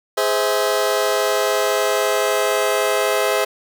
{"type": "chord", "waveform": "sawtooth", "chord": "Ab augmented", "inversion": "none", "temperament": "just", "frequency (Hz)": [415.3, 519.1, 648.9], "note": ["Ab4", "C5", "E5"], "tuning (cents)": [0, -14, -27], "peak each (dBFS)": -17, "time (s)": [0.17, 3.45], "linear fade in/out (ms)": 10, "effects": []}